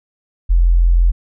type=tone; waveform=sine; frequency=43.02 Hz; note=F1; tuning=25 cents flat; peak=-8 dBFS; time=0.49-1.12 s; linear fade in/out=20 ms; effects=none